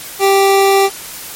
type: tone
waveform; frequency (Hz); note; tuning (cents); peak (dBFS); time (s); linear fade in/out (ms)
25% pulse; 392; G4; 0; -4; 0.19-0.9; 50
effects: white hiss -29 dBFS RMS until 1.35 s + MP3 64 kbps